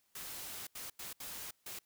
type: noise bursts at uneven times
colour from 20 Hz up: white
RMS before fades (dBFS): -45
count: 5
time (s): 0.15-0.67 / 0.75-0.9 / 0.99-1.13 / 1.2-1.51 / 1.66-1.79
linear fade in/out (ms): 5
effects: white hiss -75 dBFS RMS until 1.85 s